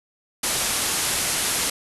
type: low-pass noise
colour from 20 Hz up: white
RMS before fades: -24 dBFS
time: 0.43-1.7 s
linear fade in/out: 5 ms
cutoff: 12000 Hz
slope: 96 dB/octave
effects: none